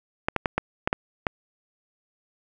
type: clicks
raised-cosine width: 0.5 ms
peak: -7 dBFS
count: 7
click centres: 0.285 / 0.363 / 0.458 / 0.58 / 0.875 / 0.929 / 1.268 s
effects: none